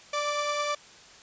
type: tone pair together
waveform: sawtooth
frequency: 589 / 1168.5 Hz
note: D5 / D6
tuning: +5 / -9 cents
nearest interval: octave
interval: 1186 cents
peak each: -26 dBFS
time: 0.13-0.75 s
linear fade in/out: 5 ms
effects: white hiss -51 dBFS RMS until 1.22 s + resampled to 16000 Hz